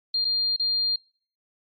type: tone with dropouts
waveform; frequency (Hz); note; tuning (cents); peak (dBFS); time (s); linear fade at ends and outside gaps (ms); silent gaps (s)
sine; 4200; C8; +6; -21; 0.14-0.96; 5; 0.246-0.25 / 0.564-0.596
effects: noise-tail reverb RT60 0.5 s tail -26 dB re dry + MP3 32 kbps